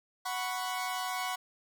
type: chord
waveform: sawtooth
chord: F# suspended fourth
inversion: none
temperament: equal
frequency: 740 / 987.8 / 1108.7 Hz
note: F#5 / B5 / C#6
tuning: 0 / 0 / 0 cents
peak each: -32 / -35 / -34 dBFS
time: 0.25-1.36 s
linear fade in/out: 10 ms
effects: none